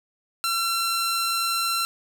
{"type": "tone pair together", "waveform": "sawtooth", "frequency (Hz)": [1357, 4071], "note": ["E6", "C8"], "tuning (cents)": [50, -48], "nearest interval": "octave + perfect fifth", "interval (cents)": 1902, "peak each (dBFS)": [-21, -27], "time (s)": [0.44, 1.85], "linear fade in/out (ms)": 0, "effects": []}